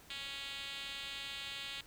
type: tone with band-pass filter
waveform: 5% pulse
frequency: 277.2 Hz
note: C#4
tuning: in tune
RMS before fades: -44 dBFS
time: 0.1-1.81 s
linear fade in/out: 2 ms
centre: 3700 Hz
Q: 2
effects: pink hiss -59 dBFS RMS until 1.86 s